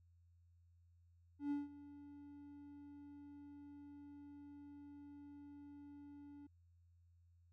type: tone with ADSR envelope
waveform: triangle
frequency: 287.5 Hz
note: D4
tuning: 37 cents flat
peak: -34 dBFS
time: 1.39-6.47 s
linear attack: 120 ms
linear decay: 170 ms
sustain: -18 dB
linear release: 7 ms
effects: added 86 Hz sine -67 dBFS peak until 7.52 s